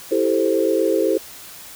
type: chord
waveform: sine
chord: A minor seventh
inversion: second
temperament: equal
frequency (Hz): 329.6 / 392 / 440 / 523.3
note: E4 / G4 / A4 / C5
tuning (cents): 0 / 0 / 0 / 0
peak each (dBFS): -21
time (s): 0.11-1.18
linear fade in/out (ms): 10
effects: white hiss -39 dBFS RMS until 1.75 s